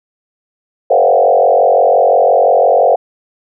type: tone with frequency modulation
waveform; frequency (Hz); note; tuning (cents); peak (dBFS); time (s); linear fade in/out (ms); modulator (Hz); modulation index
sine; 612; D#5; -29; -6; 0.9-2.96; 10; 45.8; 3.1
effects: none